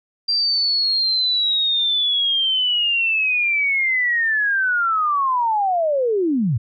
sine linear sweep, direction down, 4736 to 99.7 Hz, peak -16 dBFS, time 0.28-6.58 s, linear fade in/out 10 ms, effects none

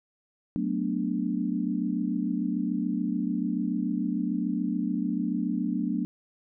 sine chord, B minor seventh, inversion second, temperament equal with one note detuned, 185.75 / 220 / 246.9 / 293.7 Hz, F#3 / A3 / B3 / D4, +7 / 0 / 0 / 0 cents, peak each -31 dBFS, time 0.56-6.05 s, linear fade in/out 0 ms, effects none

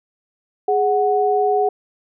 sine tone pair together, 415.3 / 740 Hz, G#4 / F#5, 0 / 0 cents, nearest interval minor seventh, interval 1000 cents, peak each -17 dBFS, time 0.68-1.69 s, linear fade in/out 5 ms, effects none

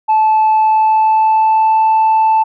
sine tone with pitch glide, 870 to 880.1 Hz, A5 to A5, -20 to 0 cents, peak -6 dBFS, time 0.08-2.44 s, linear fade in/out 20 ms, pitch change +20 cents, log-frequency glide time 0.53-1.8 s, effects tanh soft clip ceiling -6 dBFS

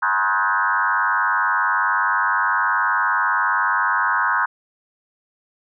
sine tone with frequency modulation, 1268 Hz, D#6, 32 cents sharp, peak -16 dBFS, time 0.02-4.46 s, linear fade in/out 10 ms, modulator 99.4 Hz, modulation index 3.6, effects none

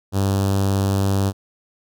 sawtooth tone with notch filter, 98 Hz, G2, in tune, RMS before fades -19 dBFS, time 0.12-1.33 s, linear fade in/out 50 ms, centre 2100 Hz, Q 0.9, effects none

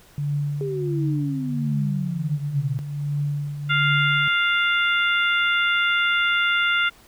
sine tone with tremolo, 144.8 Hz, D3, 24 cents flat, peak -20 dBFS, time 0.18-4.28 s, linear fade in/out 0 ms, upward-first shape triangle, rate 1.4 Hz, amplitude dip 65%
sine exponential sweep, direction down, 409.7 to 120 Hz, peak -25 dBFS, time 0.61-2.79 s, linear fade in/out 0 ms
harmonic tone, 698.5 Hz, F5, in tune, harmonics 2 / 3 / 4 / 5, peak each -20 / -24 / -26 / -28 dBFS, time 3.69-6.9 s, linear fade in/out 20 ms
effects pink hiss -52 dBFS RMS until 7.07 s

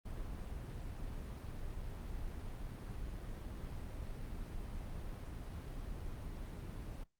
brown noise, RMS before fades -44 dBFS, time 0.05-7.04 s, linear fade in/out 10 ms, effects noise-tail reverb RT60 0.2 s tail -19 dB re dry + Opus 32 kbps

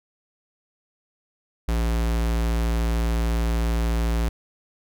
square tone, 57.1 Hz, A#1, 35 cents flat, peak -21 dBFS, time 1.68-4.29 s, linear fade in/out 5 ms, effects none

